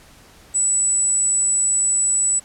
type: tone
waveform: sine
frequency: 7902 Hz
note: B8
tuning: in tune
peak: -15 dBFS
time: 0.54-2.4 s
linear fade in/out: 20 ms
effects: pink hiss -48 dBFS RMS until 2.44 s + low-pass 12000 Hz 12 dB/octave